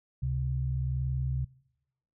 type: tone pair together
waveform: sine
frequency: 69.38 / 130.81 Hz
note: C#2 / C3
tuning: +2 / 0 cents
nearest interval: major seventh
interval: 1098 cents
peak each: -32 / -29 dBFS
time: 0.22-1.45 s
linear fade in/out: 10 ms
effects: noise-tail reverb RT60 0.9 s tail -24 dB re dry